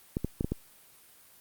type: clicks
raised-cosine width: 3 ms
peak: -16 dBFS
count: 5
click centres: 0.169 / 0.246 / 0.409 / 0.445 / 0.52 s
effects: white hiss -57 dBFS RMS until 1.4 s + Opus 32 kbps